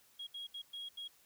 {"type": "tone bursts at uneven times", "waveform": "sine", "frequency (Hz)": 3294, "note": "G#7", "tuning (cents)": -15, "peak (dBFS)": -40, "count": 5, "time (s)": [[0.19, 0.27], [0.34, 0.47], [0.54, 0.62], [0.73, 0.89], [0.97, 1.08]], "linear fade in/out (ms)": 10, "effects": ["tanh soft clip ceiling -40 dBFS", "white hiss -67 dBFS RMS until 1.25 s"]}